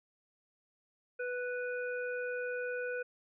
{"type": "harmonic tone", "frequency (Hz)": 493.9, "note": "B4", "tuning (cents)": 0, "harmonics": [1, 3, 5], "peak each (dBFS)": [-36, -39, -48], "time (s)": [1.19, 3.03], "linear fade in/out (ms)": 10, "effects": []}